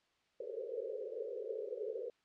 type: band-pass noise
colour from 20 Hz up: pink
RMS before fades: -42 dBFS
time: 0.4-2.1 s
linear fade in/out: 2 ms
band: 400 to 540 Hz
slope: 96 dB/octave
effects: white hiss -75 dBFS RMS until 2.24 s + low-pass 4000 Hz 12 dB/octave

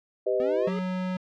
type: chord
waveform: sine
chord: G augmented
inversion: none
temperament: equal with one note detuned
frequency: 392 / 504.3 / 622.3 Hz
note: G4 / B4 / D#5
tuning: 0 / +36 / 0 cents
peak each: -27 dBFS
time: 0.26-0.69 s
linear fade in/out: 10 ms
type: linear sweep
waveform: square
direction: up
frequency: 246.9 to 424.6 Hz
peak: -34 dBFS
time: 0.4-0.79 s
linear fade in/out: 0 ms
type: tone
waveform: square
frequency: 184.4 Hz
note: F#3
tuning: 6 cents flat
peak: -28 dBFS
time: 0.67-1.17 s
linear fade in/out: 5 ms
effects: low-pass 3000 Hz 12 dB/octave

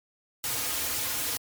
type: noise with comb filter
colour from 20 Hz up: white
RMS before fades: -30 dBFS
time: 0.44-1.37 s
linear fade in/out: 0 ms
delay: 5.2 ms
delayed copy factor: -0.75
effects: MP3 96 kbps

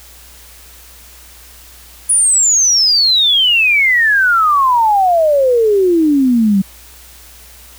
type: exponential sweep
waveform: sine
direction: down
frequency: 9956 to 188.5 Hz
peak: -8 dBFS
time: 2.09-6.62 s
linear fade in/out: 10 ms
effects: added 60 Hz sine -42 dBFS peak until 7.78 s + white hiss -40 dBFS RMS until 7.78 s

